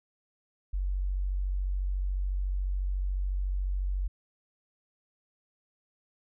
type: tone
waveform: sine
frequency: 47 Hz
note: F#1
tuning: 28 cents sharp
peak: -27 dBFS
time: 0.73-4.08 s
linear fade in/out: 10 ms
effects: none